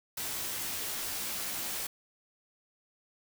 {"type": "noise with comb filter", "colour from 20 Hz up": "white", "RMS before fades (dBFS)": -36, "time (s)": [0.17, 1.87], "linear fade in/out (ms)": 5, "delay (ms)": 16, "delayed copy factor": -0.6, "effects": []}